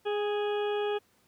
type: harmonic tone with a mistuned harmonic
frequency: 415.3 Hz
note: G#4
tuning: in tune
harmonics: 1 / 2 / 3 / 4 / 6 / 7 / 8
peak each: -28 / -36 / -43 / -43 / -45 / -47 / -45 dBFS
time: 0.05-0.99 s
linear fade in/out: 20 ms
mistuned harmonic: 2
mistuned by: -18 cents
effects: pink hiss -67 dBFS RMS until 1.27 s + high-pass 80 Hz 12 dB/octave